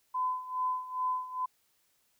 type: tone with tremolo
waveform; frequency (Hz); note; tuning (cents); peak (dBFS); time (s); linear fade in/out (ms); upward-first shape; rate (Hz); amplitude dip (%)
sine; 1014; B5; +45; -27; 0.14-1.46; 10; sine; 2.4; 80
effects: white hiss -72 dBFS RMS until 2.19 s